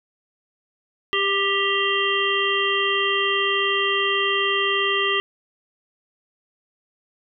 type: harmonic tone with a mistuned harmonic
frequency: 396.2 Hz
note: G4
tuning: 18 cents sharp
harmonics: 1 / 3 / 5 / 7 / 8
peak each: -25 / -25 / -25 / -25 / -25 dBFS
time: 1.13-5.2 s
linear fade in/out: 0 ms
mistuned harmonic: 5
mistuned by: -22 cents
effects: none